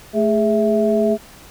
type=tone cluster; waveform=sine; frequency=219.1 / 414.7 / 657 Hz; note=A3 / G#4 / E5; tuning=-7 / -3 / -6 cents; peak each=-18 dBFS; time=0.13-1.18 s; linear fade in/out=50 ms; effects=pink hiss -43 dBFS RMS until 1.5 s